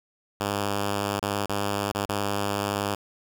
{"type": "tone with dropouts", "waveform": "5% pulse", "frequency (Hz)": 101.3, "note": "G#2", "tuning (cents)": -43, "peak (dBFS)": -14, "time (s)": [0.4, 2.95], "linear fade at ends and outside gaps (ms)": 5, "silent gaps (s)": [[1.197, 1.225], [1.46, 1.494], [1.918, 1.948], [2.057, 2.091]], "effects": ["8-bit"]}